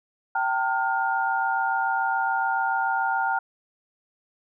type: tone cluster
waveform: sine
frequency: 778 / 905 / 1420 Hz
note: G5 / A5 / F6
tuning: -13 / +48 / +28 cents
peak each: -26 dBFS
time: 0.35-3.39 s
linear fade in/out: 5 ms
effects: none